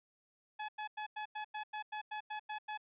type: tone bursts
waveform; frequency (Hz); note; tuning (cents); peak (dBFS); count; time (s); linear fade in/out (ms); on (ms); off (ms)
sawtooth; 851; G#5; +42; -35; 12; 0.59-2.776; 10; 96; 94
effects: resampled to 8000 Hz